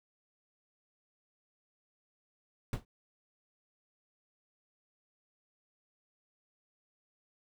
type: noise with exponential decay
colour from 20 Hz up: brown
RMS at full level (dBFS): -29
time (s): 2.73-2.85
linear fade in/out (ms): 2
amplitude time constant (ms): 25
effects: none